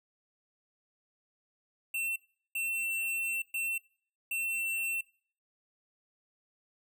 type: tone bursts at uneven times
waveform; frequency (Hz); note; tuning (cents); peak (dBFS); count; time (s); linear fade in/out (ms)
square; 2699; E7; +40; -32; 4; 1.94-2.16 / 2.55-3.42 / 3.54-3.78 / 4.31-5.01; 5
effects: noise-tail reverb RT60 0.5 s tail -22 dB re dry